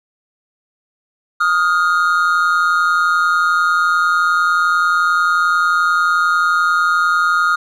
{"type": "tone pair together", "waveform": "triangle", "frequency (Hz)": [1244.5, 1415.8], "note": ["D#6", "F6"], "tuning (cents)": [0, 23], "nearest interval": "major second", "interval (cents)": 223, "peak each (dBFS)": -13, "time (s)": [1.4, 7.56], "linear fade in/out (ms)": 10, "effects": []}